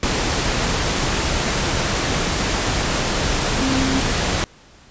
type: tone in noise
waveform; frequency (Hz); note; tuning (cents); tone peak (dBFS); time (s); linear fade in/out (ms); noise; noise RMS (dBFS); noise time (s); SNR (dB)
sine; 265.3; C4; +24; -19; 3.61-4; 0; pink; -20; 0.03-4.44; -2
effects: pink hiss -48 dBFS RMS until 4.9 s + resampled to 16000 Hz